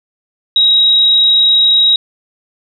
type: tone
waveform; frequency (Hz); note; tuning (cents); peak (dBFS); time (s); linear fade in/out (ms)
sine; 3817; A#7; +40; -6; 0.56-1.96; 2
effects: none